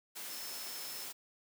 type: tone in noise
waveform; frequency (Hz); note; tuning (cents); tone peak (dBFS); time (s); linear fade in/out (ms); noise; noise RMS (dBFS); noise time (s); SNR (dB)
sine; 5274; E8; 0; -47; 0.29-1.06; 20; white; -44; 0.15-1.13; -6
effects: high-pass 200 Hz 12 dB/octave